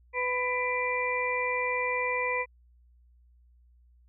harmonic tone with a mistuned harmonic, 498.6 Hz, B4, 16 cents sharp, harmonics 1 / 2 / 4 / 5, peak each -32 / -32 / -32 / -32 dBFS, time 0.13-2.46 s, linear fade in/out 50 ms, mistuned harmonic 5, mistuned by -87 cents, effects added 60 Hz sine -57 dBFS peak until 4.08 s

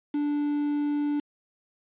triangle tone with quantisation, 292.5 Hz, D4, 7 cents flat, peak -22 dBFS, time 0.14-1.2 s, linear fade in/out 5 ms, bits 7, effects resampled to 8000 Hz

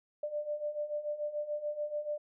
sine beating tone pair, 590 / 596.9 Hz, D5 / D5, +8 / +28 cents, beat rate 6.9 Hz, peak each -39 / -35 dBFS, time 0.23-2.18 s, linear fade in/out 5 ms, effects none

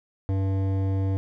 sine tone with hard clipping, 96.5 Hz, G2, 27 cents flat, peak -24 dBFS, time 0.29-1.17 s, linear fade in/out 0 ms, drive 13 dB, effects none

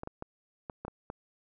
clicks, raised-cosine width 1 ms, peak -24 dBFS, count 7, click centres 0.034 / 0.074 / 0.224 / 0.698 / 0.85 / 0.881 / 1.101 s, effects none

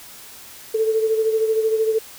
sine beating tone pair, 440 / 453 Hz, A4 / A#4, 0 / -50 cents, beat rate 13 Hz, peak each -17 / -25 dBFS, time 0.74-1.99 s, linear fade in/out 10 ms, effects white hiss -41 dBFS RMS until 2.18 s

